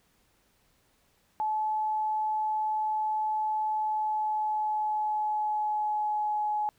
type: tone with pitch glide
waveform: sine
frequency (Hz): 861 to 844.3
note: A5 to G#5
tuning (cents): -38 to +28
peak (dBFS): -26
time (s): 1.4-6.69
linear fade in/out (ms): 0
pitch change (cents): -34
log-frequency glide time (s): 3.66-6.42
effects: pink hiss -68 dBFS RMS until 6.78 s